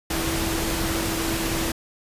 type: tone in noise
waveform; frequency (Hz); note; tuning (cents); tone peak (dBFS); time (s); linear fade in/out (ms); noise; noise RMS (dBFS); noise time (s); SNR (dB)
sine; 329.6; E4; 0; -28; 0.1-1.72; 5; pink; -26; 0.1-1.72; -5
effects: resampled to 32000 Hz